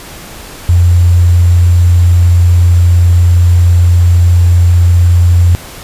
sine tone with sample-and-hold, 87.31 Hz, F2, in tune, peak -3 dBFS, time 0.69-5.55 s, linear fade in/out 0 ms, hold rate 7350 Hz, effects pink hiss -29 dBFS RMS until 5.83 s + resampled to 32000 Hz

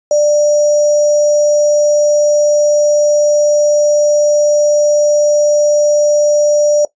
sine tone with sample-and-hold, 592 Hz, D5, 14 cents sharp, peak -7 dBFS, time 0.11-6.85 s, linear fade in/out 2 ms, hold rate 6300 Hz, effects noise-tail reverb RT60 0.1 s tail -18 dB re dry + resampled to 16000 Hz

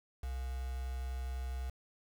sine tone with quantisation, 64 Hz, C2, 38 cents flat, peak -36 dBFS, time 0.23-1.7 s, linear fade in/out 5 ms, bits 8, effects none

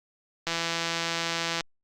click train, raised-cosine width 0.2 ms, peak -11 dBFS, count 191, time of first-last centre 0.47-1.608 s, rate 167 Hz, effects Opus 48 kbps

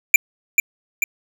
square tone with echo, 2365 Hz, D7, 12 cents sharp, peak -6 dBFS, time 0.14-0.16 s, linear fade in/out 2 ms, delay 440 ms, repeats 2, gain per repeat -5 dB, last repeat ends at 1.04 s, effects none

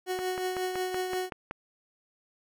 30% pulse tone with tremolo, 368.8 Hz, F#4, 6 cents flat, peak -25 dBFS, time 0.06-1.3 s, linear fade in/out 50 ms, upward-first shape triangle, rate 5.6 Hz, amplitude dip 50%
click train, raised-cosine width 0.5 ms, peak -20 dBFS, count 8, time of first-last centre 0.19-1.511 s, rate 5.3 Hz
effects none

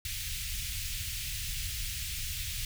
pink band-stop noise, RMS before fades -36 dBFS, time 0.05-2.65 s, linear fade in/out 2 ms, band 110 to 2300 Hz, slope 24 dB/octave, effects none

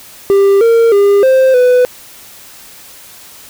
triangle tone with pitch steps, 395.9 / 460.5 / 402.8 / 524 / 498.1 Hz, G4 / A#4 / G4 / C5 / B4, +17 / -21 / +47 / +2 / +15 cents, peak -3 dBFS, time 0.3-1.85 s, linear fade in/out 0 ms, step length 310 ms, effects white hiss -36 dBFS RMS until 3.49 s

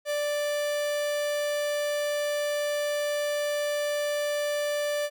45% pulse tone, 587.3 Hz, D5, in tune, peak -26 dBFS, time 0.05-5.1 s, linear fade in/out 50 ms, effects none

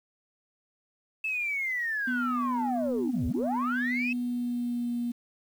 sine linear two-way sweep, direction down then up, 2637 to 58.27 to 2637 Hz, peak -27 dBFS, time 1.24-4.13 s, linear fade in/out 5 ms, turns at 3.27 s
sine tone with pitch glide, 246.9 to 239.3 Hz, B3 to A#3, 0 to +46 cents, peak -27 dBFS, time 2.07-5.12 s, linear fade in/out 10 ms, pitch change -54 cents, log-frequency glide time 3.86-4.92 s
effects tanh soft clip ceiling -21 dBFS + 9-bit

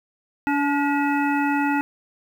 harmonic tone with a mistuned harmonic, 286.5 Hz, D4, 43 cents flat, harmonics 1 / 3 / 5 / 7 / 9, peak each -21 / -24 / -28 / -31 / -32 dBFS, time 0.47-1.81 s, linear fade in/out 0 ms, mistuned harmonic 7, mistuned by -67 cents, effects 8-bit

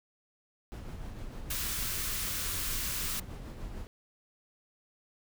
brown noise with tremolo, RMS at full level -39 dBFS, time 0.72-3.87 s, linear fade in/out 0 ms, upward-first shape sine, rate 6.6 Hz, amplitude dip 35%
white high-pass noise, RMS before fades -35 dBFS, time 1.5-3.2 s, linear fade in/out 5 ms, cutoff 990 Hz, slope 96 dB/octave
effects none

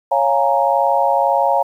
sine chord, Bb minor seventh, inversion first, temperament equal, 554.4 / 698.5 / 830.6 / 932.3 Hz, Db5 / F5 / Ab5 / Bb5, 0 / 0 / 0 / 0 cents, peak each -18 dBFS, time 0.11-1.63 s, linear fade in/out 10 ms, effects 8-bit

